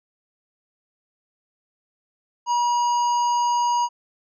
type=harmonic tone with a mistuned harmonic; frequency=960 Hz; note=B5; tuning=49 cents flat; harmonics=1 / 3 / 5 / 7; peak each=-18 / -36 / -38 / -35 dBFS; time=2.46-3.89 s; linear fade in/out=50 ms; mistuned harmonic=7; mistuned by=-51 cents; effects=none